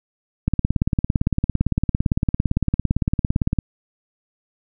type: click train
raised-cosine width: 5 ms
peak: -5 dBFS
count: 56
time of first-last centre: 0.48-3.587 s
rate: 17.7 Hz
effects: none